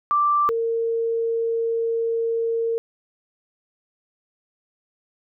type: tone pair in turn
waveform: sine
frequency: 1174.7 / 458.4 Hz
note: D6 / A#4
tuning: 0 / -29 cents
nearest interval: octave + major third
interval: 1629 cents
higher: first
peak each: -16 / -20 dBFS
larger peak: first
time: 0.11-0.49 / 0.49-2.78 s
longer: second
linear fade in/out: 0 ms
effects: none